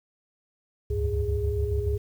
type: tone cluster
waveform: sine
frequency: 69.6 / 76.6 / 89.9 / 102.3 / 412.7 Hz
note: C#2 / D#2 / F#2 / G#2 / G#4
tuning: +8 / -27 / -49 / -26 / -11 cents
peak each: -27 / -31 / -34 / -30 / -29 dBFS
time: 0.9-1.98 s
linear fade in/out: 10 ms
effects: tanh soft clip ceiling -14 dBFS + 9-bit